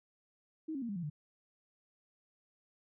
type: tone with pitch steps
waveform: sine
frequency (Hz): 316.1 / 272 / 234.1 / 201.4 / 173.35 / 149.18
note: D#4 / C#4 / A#3 / G3 / F3 / D3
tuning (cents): +27 / -33 / +8 / +47 / -13 / +27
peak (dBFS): -36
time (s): 0.68-1.1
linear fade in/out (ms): 10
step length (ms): 70
effects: none